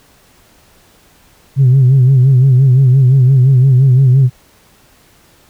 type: tone with vibrato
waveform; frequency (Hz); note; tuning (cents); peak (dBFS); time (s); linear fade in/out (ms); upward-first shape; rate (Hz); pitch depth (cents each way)
sine; 130.81; C3; 0; -3; 1.56-4.3; 50; sine; 5.8; 91
effects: tanh soft clip ceiling -2 dBFS + pink hiss -48 dBFS RMS until 5.49 s